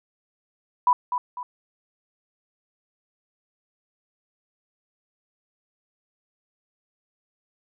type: tone with echo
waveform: sine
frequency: 987.8 Hz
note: B5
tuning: in tune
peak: -14 dBFS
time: 0.87-0.93 s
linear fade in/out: 2 ms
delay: 250 ms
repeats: 2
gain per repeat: -8 dB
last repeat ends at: 1.43 s
effects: none